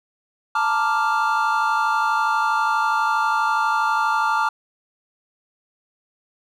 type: chord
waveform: triangle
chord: Bb major seventh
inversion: third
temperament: equal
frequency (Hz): 880 / 932.3 / 1174.7 / 1396.9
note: A5 / Bb5 / D6 / F6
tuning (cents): 0 / 0 / 0 / 0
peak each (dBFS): -20 / -25 / -21 / -21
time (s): 0.55-4.49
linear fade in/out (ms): 5
effects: none